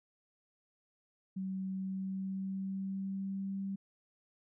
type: tone with pitch glide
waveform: sine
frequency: 190 to 195.23 Hz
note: F#3 to G3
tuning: +46 to -7 cents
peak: -35 dBFS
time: 1.36-3.76 s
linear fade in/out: 10 ms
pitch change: +47 cents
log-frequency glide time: 1.69-3.64 s
effects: none